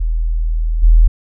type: tone with level steps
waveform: sine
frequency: 40.44 Hz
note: E1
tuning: 32 cents flat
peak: -13 / -4 dBFS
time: 0-1.08 s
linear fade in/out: 10 ms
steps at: 0.82 s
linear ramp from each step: 20 ms
effects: none